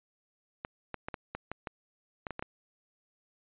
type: clicks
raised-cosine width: 0.5 ms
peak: -21 dBFS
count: 11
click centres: 0.649 / 0.943 / 1.085 / 1.142 / 1.35 / 1.516 / 1.672 / 2.268 / 2.307 / 2.394 / 2.425 s
effects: resampled to 8000 Hz